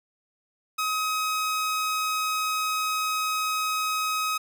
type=tone; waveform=sawtooth; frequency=1267 Hz; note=D#6; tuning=31 cents sharp; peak=-21 dBFS; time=0.78-4.38 s; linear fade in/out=10 ms; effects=none